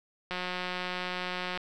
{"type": "click train", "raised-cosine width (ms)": 0.3, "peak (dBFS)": -18, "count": 230, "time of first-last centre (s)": [0.31, 1.575], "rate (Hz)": 181, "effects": []}